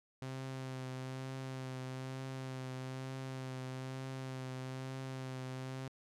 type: tone with vibrato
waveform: sawtooth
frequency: 130.9 Hz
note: C3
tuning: 1 cent sharp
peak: -37 dBFS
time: 0.22-5.88 s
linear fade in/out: 0 ms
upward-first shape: triangle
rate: 1.1 Hz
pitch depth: 23 cents each way
effects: low-pass 9000 Hz 12 dB/octave